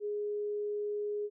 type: tone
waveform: sine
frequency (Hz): 415.3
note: G#4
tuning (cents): 0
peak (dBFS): -32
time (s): 0-1.3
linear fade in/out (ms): 50
effects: none